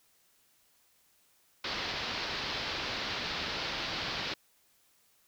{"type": "low-pass noise", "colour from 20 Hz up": "white", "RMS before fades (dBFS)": -36, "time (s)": [1.64, 4.34], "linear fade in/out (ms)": 5, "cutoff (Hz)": 4900, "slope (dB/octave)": 48, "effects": ["white hiss -68 dBFS RMS until 5.27 s"]}